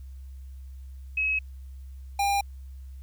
sine / square tone pair in turn, 2563 / 801.9 Hz, E7 / G5, -49 / +39 cents, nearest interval octave + minor sixth, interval 2012 cents, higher first, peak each -23 dBFS, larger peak neither, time 1.17-1.39 / 2.19-2.41 s, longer neither, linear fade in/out 5 ms, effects added 66 Hz sine -39 dBFS peak until 3.02 s + white hiss -67 dBFS RMS until 3.02 s

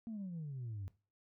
sine exponential sweep, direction down, 233.1 to 91.8 Hz, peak -39 dBFS, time 0.07-0.88 s, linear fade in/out 0 ms, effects noise-tail reverb RT60 0.3 s tail -18 dB re dry + tanh soft clip ceiling -38 dBFS

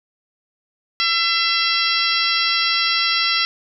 harmonic tone with a mistuned harmonic, 674 Hz, E5, 38 cents sharp, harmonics 2 / 3 / 4 / 5 / 6 / 7 / 8, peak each -24 / -24 / -24 / -24 / -24 / -24 / -24 dBFS, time 1-3.45 s, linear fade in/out 0 ms, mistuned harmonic 5, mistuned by -46 cents, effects none

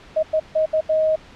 sine tone bursts at uneven times, 628 Hz, D#5, 16 cents sharp, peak -15 dBFS, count 5, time 0.16-0.23 / 0.33-0.4 / 0.55-0.66 / 0.73-0.81 / 0.89-1.16 s, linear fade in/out 10 ms, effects pink hiss -45 dBFS RMS until 1.35 s + low-pass 4000 Hz 12 dB/octave

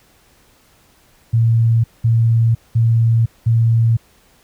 sine tone bursts, 114.7 Hz, A#2, 28 cents flat, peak -10 dBFS, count 4, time 1.33-3.97 s, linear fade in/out 10 ms, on 510 ms, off 200 ms, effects pink hiss -53 dBFS RMS until 4.43 s

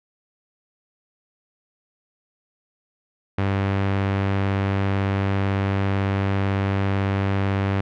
sawtooth tone with low-pass filter, 98 Hz, G2, in tune, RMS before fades -22 dBFS, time 3.38-7.81 s, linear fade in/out 5 ms, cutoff 2400 Hz, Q 1.1, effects none

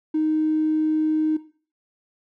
triangle tone, 311.1 Hz, D#4, in tune, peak -15 dBFS, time 0.14-1.37 s, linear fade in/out 10 ms, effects noise-tail reverb RT60 0.4 s tail -19 dB re dry + tanh soft clip ceiling -16 dBFS

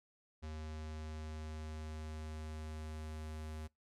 square tone with low-pass filter sweep, 77.78 Hz, D#2, in tune, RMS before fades -45 dBFS, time 0.42-3.68 s, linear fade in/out 20 ms, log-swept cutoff 6400 to 11000 Hz, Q 1, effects noise-tail reverb RT60 0.2 s tail -25 dB re dry

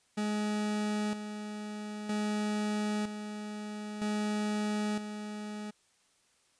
40% pulse tone with tremolo, 210.2 Hz, G#3, 21 cents sharp, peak -29 dBFS, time 0.17-5.71 s, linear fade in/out 10 ms, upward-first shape square, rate 0.52 Hz, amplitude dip 60%, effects white hiss -69 dBFS RMS until 6.59 s + resampled to 22050 Hz

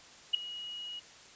sine tone with ADSR envelope, 2902 Hz, F#7, 34 cents flat, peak -20 dBFS, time 0.33-1 s, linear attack 16 ms, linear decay 4 ms, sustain -19 dB, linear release 13 ms, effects white hiss -54 dBFS RMS until 1.35 s + resampled to 16000 Hz

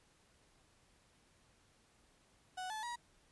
35% pulse tone with pitch steps, 741 / 867 / 957 Hz, F#5 / A5 / A#5, +2 / -26 / +45 cents, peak -39 dBFS, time 2.57-2.96 s, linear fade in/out 10 ms, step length 130 ms, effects pink hiss -70 dBFS RMS until 3.31 s + resampled to 24000 Hz

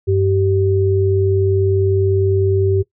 sine tone pair together, 96.9 / 387 Hz, G2 / G4, -20 / -22 cents, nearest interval 2 octaves, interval 2398 cents, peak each -15 dBFS, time 0.07-2.83 s, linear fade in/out 20 ms, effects noise-tail reverb RT60 0.1 s tail -18 dB re dry

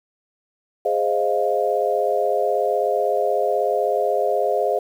sine chord, F minor seventh, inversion first, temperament equal, 415.3 / 523.3 / 622.3 / 698.5 Hz, Ab4 / C5 / Eb5 / F5, 0 / 0 / 0 / 0 cents, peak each -23 dBFS, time 0.85-4.79 s, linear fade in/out 5 ms, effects 8-bit

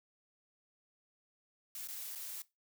blue noise with dropouts, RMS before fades -44 dBFS, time 1.75-2.42 s, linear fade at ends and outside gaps 2 ms, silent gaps 1.874-1.885 / 2.152-2.156 s, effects noise-tail reverb RT60 0.2 s tail -18 dB re dry

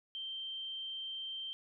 sine tone, 3136 Hz, G7, in tune, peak -39 dBFS, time 0.15-1.53 s, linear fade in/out 0 ms, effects none

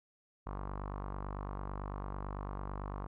sawtooth tone with low-pass filter, 48.99 Hz, G1, in tune, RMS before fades -41 dBFS, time 0.46-3.07 s, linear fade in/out 10 ms, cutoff 1100 Hz, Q 3.9, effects none

